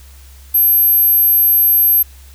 sine tone, 12460 Hz, G9, 12 cents flat, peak -8 dBFS, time 0.54-2.03 s, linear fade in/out 10 ms, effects added 67 Hz sine -37 dBFS peak until 2.34 s + white hiss -46 dBFS RMS until 2.34 s

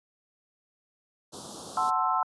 pink band-stop noise, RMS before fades -40 dBFS, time 1.32-1.91 s, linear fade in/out 20 ms, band 1300 to 3400 Hz, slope 48 dB/octave
sine chord, F# half-diminished seventh, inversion none, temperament equal, 740 / 880 / 1046.5 / 1318.5 Hz, F#5 / A5 / C6 / E6, 0 / 0 / 0 / 0 cents, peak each -30 / -30 / -28 / -28 dBFS, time 1.77-2.23 s, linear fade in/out 2 ms
effects high-pass 200 Hz 12 dB/octave + resampled to 24000 Hz

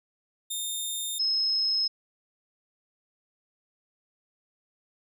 15% pulse / sine tone pair in turn, 3639 / 5167 Hz, A#7 / E8, -42 / -35 cents, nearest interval tritone, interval 607 cents, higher second, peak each -23 dBFS, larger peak neither, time 0.5-1.19 / 1.19-1.88 s, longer neither, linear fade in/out 10 ms, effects none

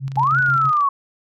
sine tone with tremolo, 135.1 Hz, C#3, 44 cents flat, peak -21 dBFS, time 0-0.72 s, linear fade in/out 50 ms, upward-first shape square, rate 6.2 Hz, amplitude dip 45%
click train, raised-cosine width 0.2 ms, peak -23 dBFS, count 20, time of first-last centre 0.08-0.808 s, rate 26.1 Hz
sine linear two-way sweep, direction up then down, 810 to 1500 to 1091 Hz, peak -14 dBFS, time 0.17-0.89 s, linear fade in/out 5 ms, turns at 0.39 s
effects none

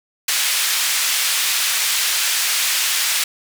pink band-pass noise, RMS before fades -19 dBFS, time 0.28-3.24 s, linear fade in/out 5 ms, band 2200 to 15000 Hz, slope 12 dB/octave, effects none

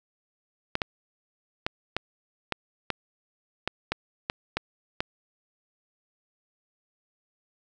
clicks, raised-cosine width 0.3 ms, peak -10 dBFS, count 11, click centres 0.754 / 0.818 / 1.665 / 1.966 / 2.523 / 2.903 / 3.676 / 3.92 / 4.299 / 4.57 / 5.005 s, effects none

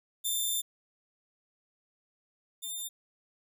10% pulse tone pair in turn, 3575 / 3602 Hz, A7 / A7, +27 / +40 cents, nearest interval unison, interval 13 cents, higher second, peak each -21 / -28 dBFS, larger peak first, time 0.24-0.62 / 2.62-2.89 s, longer first, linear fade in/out 20 ms, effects none

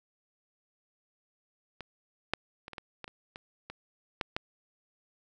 clicks, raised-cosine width 0.3 ms, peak -25 / -11 / -26 / -27 / -23 / -24 / -29 / -26 / -25 / -14 / -15 dBFS, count 11, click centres 1.807 / 2.336 / 2.681 / 2.733 / 2.782 / 3.043 / 3.079 / 3.359 / 3.7 / 4.212 / 4.365 s, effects none

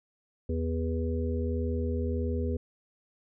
harmonic tone, 81.6 Hz, E2, 17 cents flat, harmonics 1 / 3 / 5 / 6, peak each -29 / -34 / -36 / -37 dBFS, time 0.49-2.57 s, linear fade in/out 5 ms, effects none

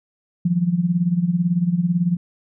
sine tone with tremolo, 174.61 Hz, F3, in tune, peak -13 dBFS, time 0.45-2.17 s, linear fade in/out 5 ms, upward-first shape sine, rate 18 Hz, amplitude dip 75%, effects none

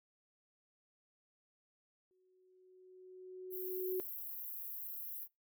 sine tone with exponential growth, 370 Hz, F#4, in tune, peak -33 dBFS, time 2.11-4 s, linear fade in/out 0 ms, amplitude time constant 410 ms
pink high-pass noise, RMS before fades -45 dBFS, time 3.5-5.28 s, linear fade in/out 50 ms, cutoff 12000 Hz, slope 96 dB/octave
effects noise-tail reverb RT60 0.2 s tail -23 dB re dry

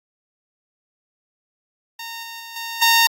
10% pulse tone with level steps, 920 Hz, A#5, 23 cents flat, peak -22 / -24 / -26 / -19 / -4 dBFS, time 1.99-3.07 s, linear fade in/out 5 ms, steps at 2.23 / 2.4 / 2.56 / 2.82 s, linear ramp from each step 2 ms, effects AAC 48 kbps

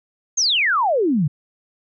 sine exponential sweep, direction down, 6720 to 134.7 Hz, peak -15 dBFS, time 0.37-1.28 s, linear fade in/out 10 ms, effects none

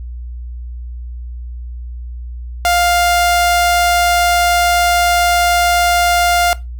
sawtooth tone, 701 Hz, F5, 6 cents sharp, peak -7 dBFS, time 2.65-6.53 s, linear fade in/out 0 ms, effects noise-tail reverb RT60 0.2 s tail -18 dB re dry + added 60 Hz sine -24 dBFS peak until 6.79 s

